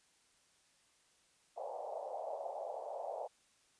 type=band-pass noise; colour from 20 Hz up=pink; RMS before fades=-43 dBFS; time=1.56-3.28 s; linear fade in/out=20 ms; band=540 to 800 Hz; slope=48 dB/octave; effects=white hiss -71 dBFS RMS until 3.79 s + resampled to 22050 Hz